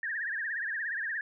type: tone with vibrato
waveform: sine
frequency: 1732 Hz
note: A6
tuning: 28 cents flat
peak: -31 dBFS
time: 0.03-1.21 s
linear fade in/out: 2 ms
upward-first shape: triangle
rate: 17 Hz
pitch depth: 180 cents each way
effects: none

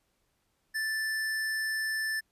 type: tone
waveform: square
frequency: 1760 Hz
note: A6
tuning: in tune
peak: -30 dBFS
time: 0.74-2.21 s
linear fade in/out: 20 ms
effects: pink hiss -75 dBFS RMS until 2.31 s + resampled to 32000 Hz

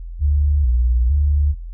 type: tone with vibrato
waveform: sine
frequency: 66.4 Hz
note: C2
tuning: 26 cents sharp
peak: -13 dBFS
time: 0.19-1.55 s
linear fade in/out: 50 ms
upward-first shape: square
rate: 1.1 Hz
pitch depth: 160 cents each way
effects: noise-tail reverb RT60 0.2 s tail -25 dB re dry + added 42 Hz sine -28 dBFS peak until 1.73 s

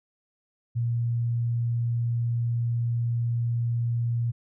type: tone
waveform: sine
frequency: 118 Hz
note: A#2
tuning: 22 cents sharp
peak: -23 dBFS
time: 0.75-4.32 s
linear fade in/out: 20 ms
effects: none

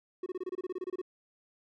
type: tone bursts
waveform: triangle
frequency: 367.8 Hz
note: F#4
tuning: 10 cents flat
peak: -31 dBFS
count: 14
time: 0.23-1.016 s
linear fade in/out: 5 ms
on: 32 ms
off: 26 ms
effects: none

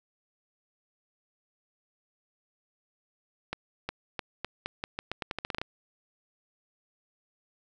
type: accelerating click train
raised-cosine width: 0.3 ms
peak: -16 dBFS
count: 16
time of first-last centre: 3.53-5.615 s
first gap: 360 ms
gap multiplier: 0.84
effects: none

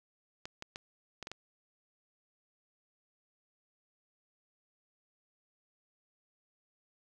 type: clicks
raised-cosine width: 0.2 ms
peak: -24 dBFS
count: 6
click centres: 0.455 / 0.624 / 0.759 / 1.227 / 1.271 / 1.316 s
effects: none

